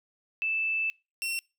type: tone pair in turn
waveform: sine / sawtooth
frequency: 2637 / 2716 Hz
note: E7 / F7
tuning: 0 / -49 cents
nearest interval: minor second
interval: 51 cents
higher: second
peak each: -26 dBFS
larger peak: neither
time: 0.42-0.9 / 1.22-1.39 s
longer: first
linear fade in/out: 0 ms
effects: noise-tail reverb RT60 0.3 s tail -26 dB re dry

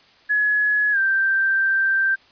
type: tone with pitch glide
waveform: sine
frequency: 1691 to 1568.7 Hz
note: G#6 to G6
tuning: +31 to +1 cents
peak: -16 dBFS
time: 0.29-2.16 s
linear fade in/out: 20 ms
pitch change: -130 cents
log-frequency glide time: 0.92-0.98 s
effects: white hiss -53 dBFS RMS until 2.31 s + resampled to 11025 Hz

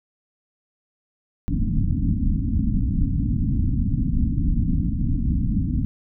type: low-pass noise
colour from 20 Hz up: pink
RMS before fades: -21 dBFS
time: 1.48-5.85 s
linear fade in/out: 0 ms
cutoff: 290 Hz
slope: 96 dB/octave
effects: none

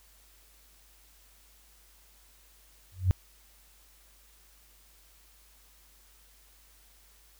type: tone with exponential growth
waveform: sine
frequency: 92.5 Hz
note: F#2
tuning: in tune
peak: -16 dBFS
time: 2.92-3.11 s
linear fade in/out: 0 ms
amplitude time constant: 40 ms
effects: added 50 Hz sine -61 dBFS peak until 7.39 s + white hiss -61 dBFS RMS until 7.39 s

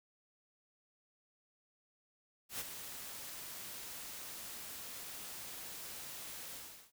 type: noise with ADSR envelope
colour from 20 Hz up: white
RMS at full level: -39 dBFS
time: 2.49-6.92 s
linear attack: 110 ms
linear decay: 23 ms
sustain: -8 dB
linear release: 390 ms
effects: none

